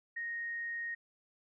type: tone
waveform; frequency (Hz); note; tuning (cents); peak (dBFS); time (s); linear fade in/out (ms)
sine; 1864.7; A#6; 0; -36; 0.16-0.95; 10
effects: none